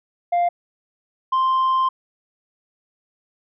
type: tone pair in turn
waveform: sine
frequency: 698.5 / 1046.6 Hz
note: F5 / C6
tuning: 0 / 0 cents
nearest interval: perfect fifth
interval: 700 cents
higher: second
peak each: -13 dBFS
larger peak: neither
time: 0.32-0.49 / 1.32-1.89 s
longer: second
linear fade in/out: 10 ms
effects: tanh soft clip ceiling -15 dBFS